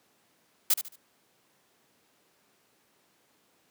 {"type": "noise with echo", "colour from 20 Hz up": "blue", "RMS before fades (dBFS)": -22, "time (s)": [0.7, 0.74], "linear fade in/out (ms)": 5, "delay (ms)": 73, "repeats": 3, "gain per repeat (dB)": -10, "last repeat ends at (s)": 0.959, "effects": ["pink hiss -67 dBFS RMS until 3.7 s", "high-pass 200 Hz 12 dB/octave"]}